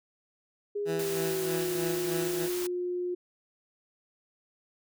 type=tone with pitch glide; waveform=sine; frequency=410.2 to 357.1 Hz; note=G#4 to F4; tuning=-21 to +39 cents; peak=-29 dBFS; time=0.75-3.15 s; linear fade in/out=10 ms; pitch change=-240 cents; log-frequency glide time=0.87-1.76 s
type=tone with tremolo; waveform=15% pulse; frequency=164.81 Hz; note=E3; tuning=in tune; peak=-25 dBFS; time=0.85-2.49 s; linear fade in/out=50 ms; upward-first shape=sine; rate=3.2 Hz; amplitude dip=60%
type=noise; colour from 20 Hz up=white; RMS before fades=-38 dBFS; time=0.99-2.67 s; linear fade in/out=5 ms
effects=none

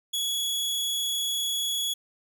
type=tone; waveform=sawtooth; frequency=3367 Hz; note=G#7; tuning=23 cents sharp; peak=-23 dBFS; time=0.13-1.94 s; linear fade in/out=10 ms; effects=none

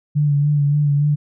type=tone with vibrato; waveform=sine; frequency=145.6 Hz; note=D3; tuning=15 cents flat; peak=-13 dBFS; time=0.15-1.16 s; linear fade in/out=20 ms; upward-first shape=sine; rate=3.5 Hz; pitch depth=34 cents each way; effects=none

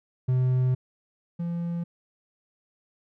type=tone pair in turn; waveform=triangle; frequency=127.7 / 170.93 Hz; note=C3 / F3; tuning=-42 / -37 cents; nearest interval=perfect fourth; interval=505 cents; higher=second; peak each=-18 / -25 dBFS; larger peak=first; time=0.28-0.75 / 1.39-1.84 s; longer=first; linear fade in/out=10 ms; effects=none

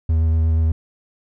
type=tone with vibrato; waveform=triangle; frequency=80.5 Hz; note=E2; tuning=41 cents flat; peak=-12 dBFS; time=0.09-0.72 s; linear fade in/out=5 ms; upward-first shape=square; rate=8.4 Hz; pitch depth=12 cents each way; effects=none

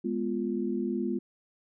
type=chord; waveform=sine; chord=F diminished; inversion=first; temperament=equal; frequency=207.7 / 246.9 / 349.2 Hz; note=Ab3 / Cb4 / F4; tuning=0 / 0 / 0 cents; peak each=-32 dBFS; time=0.04-1.19 s; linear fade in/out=10 ms; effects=none

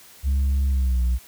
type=tone with pitch glide; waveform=sine; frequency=68.2 to 61.11 Hz; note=C#2 to B1; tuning=-28 to -18 cents; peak=-15 dBFS; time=0.23-1.19 s; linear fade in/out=50 ms; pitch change=-190 cents; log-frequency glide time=0.67-1.02 s; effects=tanh soft clip ceiling -17 dBFS + white hiss -48 dBFS RMS until 1.27 s

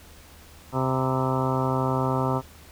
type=harmonic tone with a mistuned harmonic; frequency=130.81 Hz; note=C3; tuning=in tune; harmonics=1 / 2 / 3 / 4 / 5 / 6 / 7 / 8 / 9 / 10; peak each=-26 / -29 / -31 / -32 / -33 / -35 / -31 / -34 / -34 / -35 dBFS; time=0.72-2.42 s; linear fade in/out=50 ms; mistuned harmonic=8; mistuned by=-64 cents; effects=added 77 Hz sine -50 dBFS peak until 2.71 s + pink hiss -50 dBFS RMS until 2.71 s

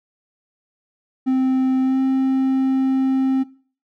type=tone with pitch glide; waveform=triangle; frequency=260.8 to 264.6 Hz; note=C4 to C4; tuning=-5 to +20 cents; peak=-13 dBFS; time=1.26-3.44 s; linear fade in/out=20 ms; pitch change=+25 cents; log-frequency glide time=1.82-2 s; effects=noise-tail reverb RT60 0.4 s tail -18 dB re dry

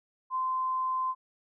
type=tone; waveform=sine; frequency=1035 Hz; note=C6; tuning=19 cents flat; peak=-27 dBFS; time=0.3-1.15 s; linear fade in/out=50 ms; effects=none

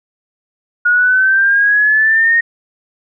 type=exponential sweep; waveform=sine; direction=up; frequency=1438 to 1864.7 Hz; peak=-8 dBFS; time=0.85-2.41 s; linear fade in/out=10 ms; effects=none

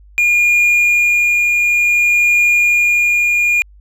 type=tone with tremolo; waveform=triangle; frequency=2424 Hz; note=D#7; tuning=46 cents flat; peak=-7 dBFS; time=0.18-3.62 s; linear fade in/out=0 ms; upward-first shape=triangle; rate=0.56 Hz; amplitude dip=25%; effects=added 50 Hz sine -40 dBFS peak until 3.8 s

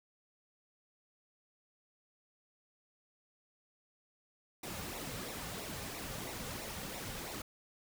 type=noise with flanger; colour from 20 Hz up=pink; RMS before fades=-43 dBFS; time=4.63-7.42 s; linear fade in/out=5 ms; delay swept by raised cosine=0.62 to 3.12 ms; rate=3 Hz; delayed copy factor=-0.6; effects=none

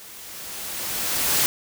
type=noise with level ramp; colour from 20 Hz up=white; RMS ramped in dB=-43 to -19 dBFS; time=0-1.46 s; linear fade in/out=0 ms; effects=none

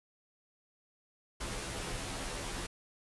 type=noise with comb filter; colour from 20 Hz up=pink; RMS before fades=-39 dBFS; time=1.4-2.67 s; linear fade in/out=10 ms; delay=13 ms; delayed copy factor=-1; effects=resampled to 24000 Hz

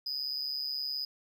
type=tone with amplitude modulation; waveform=triangle; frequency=4978 Hz; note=D#8; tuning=in tune; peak=-28 dBFS; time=0.06-1.05 s; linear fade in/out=5 ms; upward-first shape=sine; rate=139 Hz; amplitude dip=75%; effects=none

